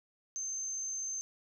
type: tone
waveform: sine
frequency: 6272 Hz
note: G8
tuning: in tune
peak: -35 dBFS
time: 0.36-1.21 s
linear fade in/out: 0 ms
effects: none